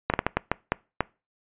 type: slowing click train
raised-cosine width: 0.5 ms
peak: -6 dBFS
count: 8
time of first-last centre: 0.1-1.006 s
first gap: 38 ms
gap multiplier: 1.4
effects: noise-tail reverb RT60 0.3 s tail -23 dB re dry + resampled to 8000 Hz